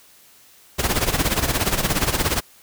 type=noise with tremolo; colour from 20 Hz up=pink; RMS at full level=-18 dBFS; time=0.78-2.41 s; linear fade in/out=20 ms; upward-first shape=sine; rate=17 Hz; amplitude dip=75%; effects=white hiss -51 dBFS RMS until 2.62 s